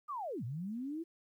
sine linear two-way sweep, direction down then up, 1244.5 to 108.6 to 341.6 Hz, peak -37 dBFS, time 0.08-1.04 s, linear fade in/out 20 ms, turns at 0.44 s, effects 12-bit

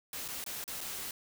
white noise with dropouts, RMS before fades -40 dBFS, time 0.13-1.11 s, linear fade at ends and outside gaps 2 ms, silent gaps 0.28-0.285 / 0.441-0.463 / 0.641-0.678 / 0.807-0.811 s, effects none

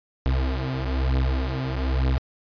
35% pulse beating tone pair, 64.9 / 66 Hz, C2 / C2, -13 / +16 cents, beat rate 1.1 Hz, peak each -23 / -23 dBFS, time 0.26-2.18 s, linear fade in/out 0 ms, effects resampled to 11025 Hz

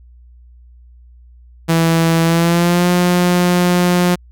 sawtooth tone with pitch glide, 164.81 to 177.66 Hz, E3 to F3, 0 to +30 cents, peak -7 dBFS, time 1.68-4.16 s, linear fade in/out 20 ms, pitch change +130 cents, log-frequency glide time 2.23-2.88 s, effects added 60 Hz sine -40 dBFS peak until 4.31 s

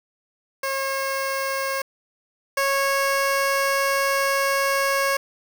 15% pulse tone pair in turn, 541 / 549.8 Hz, C#5 / C#5, -42 / -14 cents, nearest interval unison, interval 28 cents, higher second, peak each -17 / -13 dBFS, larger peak second, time 0.63-1.82 / 2.57-5.17 s, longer second, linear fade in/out 5 ms, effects 7-bit

